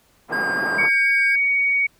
white band-pass noise, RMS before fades -28 dBFS, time 0.28-0.9 s, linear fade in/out 50 ms, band 150 to 1300 Hz, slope 24 dB/octave
triangle tone with vibrato, 1611 Hz, G6, 47 cents sharp, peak -19 dBFS, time 0.32-1.36 s, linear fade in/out 10 ms, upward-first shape triangle, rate 4.1 Hz, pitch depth 12 cents each way
sine tone, 2244 Hz, C#7, 21 cents sharp, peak -16 dBFS, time 0.78-1.87 s, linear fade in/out 10 ms
effects pink hiss -58 dBFS RMS until 1.99 s

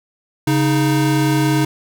square tone pair together, 138.7 / 311.2 Hz, C#3 / D#4, +1 / 0 cents, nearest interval octave + major second, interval 1399 cents, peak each -17 dBFS, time 0.47-1.65 s, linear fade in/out 5 ms, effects none

